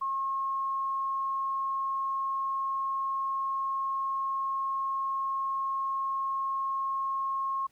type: tone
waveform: sine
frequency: 1080 Hz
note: C#6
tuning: 45 cents flat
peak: -28 dBFS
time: 0.01-7.67 s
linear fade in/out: 10 ms
effects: pink hiss -68 dBFS RMS until 7.71 s